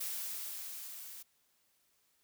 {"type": "noise with level ramp", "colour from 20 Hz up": "blue", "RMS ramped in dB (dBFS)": [-38, -49], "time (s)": [0, 1.23], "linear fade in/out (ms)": 10, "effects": ["white hiss -74 dBFS RMS until 2.23 s"]}